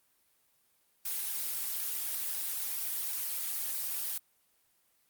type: noise with flanger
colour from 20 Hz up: blue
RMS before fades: -35 dBFS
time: 1.05-4.18 s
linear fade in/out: 5 ms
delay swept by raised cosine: 1.2 to 4.5 ms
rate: 3.9 Hz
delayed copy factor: +0.55
effects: white hiss -71 dBFS RMS until 5.09 s + Opus 32 kbps